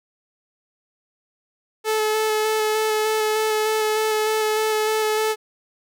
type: tone with vibrato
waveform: sawtooth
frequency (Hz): 432.9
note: A4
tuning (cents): -28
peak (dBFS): -15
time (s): 1.84-5.36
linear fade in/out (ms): 50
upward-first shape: square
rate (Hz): 3.3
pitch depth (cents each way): 11
effects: none